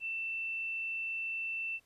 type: tone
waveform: sine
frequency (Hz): 2674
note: E7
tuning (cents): +24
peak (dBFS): -34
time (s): 0-1.8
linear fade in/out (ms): 50
effects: pink hiss -70 dBFS RMS until 1.85 s + resampled to 32000 Hz